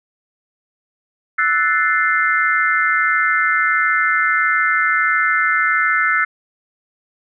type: chord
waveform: sine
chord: F# half-diminished seventh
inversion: third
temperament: equal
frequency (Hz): 1318.5 / 1480 / 1760 / 2093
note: E6 / F#6 / A6 / C7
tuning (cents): 0 / 0 / 0 / 0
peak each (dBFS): -19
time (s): 1.38-6.25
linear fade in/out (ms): 10
effects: none